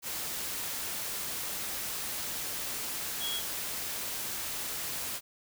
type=tone in noise; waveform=sine; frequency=3322 Hz; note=G#7; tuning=in tune; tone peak=-33 dBFS; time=3.19-3.42 s; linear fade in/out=50 ms; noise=white; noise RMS=-36 dBFS; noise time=0.02-5.21 s; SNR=0 dB; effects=none